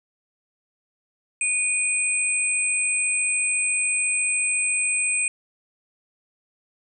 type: tone pair together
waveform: sine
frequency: 2461 / 8147 Hz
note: D#7 / C9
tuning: -20 / -47 cents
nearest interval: octave + major sixth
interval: 2073 cents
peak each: -23 dBFS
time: 1.41-5.28 s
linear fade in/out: 2 ms
effects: none